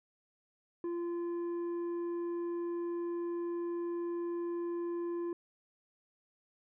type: tone with tanh clipping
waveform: sine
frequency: 344.1 Hz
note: F4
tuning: 26 cents flat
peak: -35 dBFS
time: 0.84-5.33 s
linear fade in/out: 2 ms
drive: 6 dB
effects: none